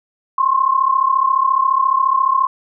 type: tone pair together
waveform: sine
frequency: 1046.5 / 1080.9 Hz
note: C6 / C#6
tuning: 0 / -44 cents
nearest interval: minor second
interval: 56 cents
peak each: -15 dBFS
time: 0.38-2.47 s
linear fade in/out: 5 ms
effects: none